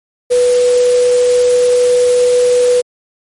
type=tone in noise; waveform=sine; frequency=492.5 Hz; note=B4; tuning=5 cents flat; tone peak=-7 dBFS; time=0.3-2.82 s; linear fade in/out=20 ms; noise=white; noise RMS=-24 dBFS; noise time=0.3-2.82 s; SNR=+14 dB; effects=MP3 48 kbps